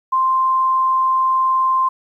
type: tone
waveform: sine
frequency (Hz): 1046.5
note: C6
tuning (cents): 0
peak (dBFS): -13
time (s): 0.12-1.89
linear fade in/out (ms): 10
effects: 9-bit